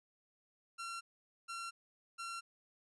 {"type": "tone bursts", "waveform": "sawtooth", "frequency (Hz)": 1365, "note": "F6", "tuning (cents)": -40, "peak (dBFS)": -38, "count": 3, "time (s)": [0.78, 2.41], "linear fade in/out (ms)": 20, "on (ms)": 230, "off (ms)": 470, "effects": ["resampled to 24000 Hz"]}